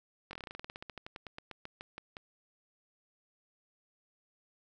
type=slowing click train; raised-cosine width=0.3 ms; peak=-27 dBFS; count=25; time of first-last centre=0.31-2.168 s; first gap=21 ms; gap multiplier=1.1; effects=none